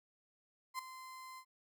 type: tone with ADSR envelope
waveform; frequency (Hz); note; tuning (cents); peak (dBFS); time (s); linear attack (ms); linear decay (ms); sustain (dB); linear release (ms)
35% pulse; 1036; C6; -17; -34; 0.74-1.45; 49; 4; -13; 72
effects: none